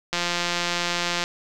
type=click train; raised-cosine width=0.2 ms; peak=-7 dBFS; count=194; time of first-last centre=0.13-1.239 s; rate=174 Hz; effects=none